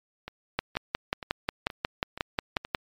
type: two click trains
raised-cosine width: 0.3 ms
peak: -21 / -9 dBFS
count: 6 / 13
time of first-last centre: 0.28-2.65 / 0.59-2.748 s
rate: 2.11 / 5.56 Hz
effects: MP3 96 kbps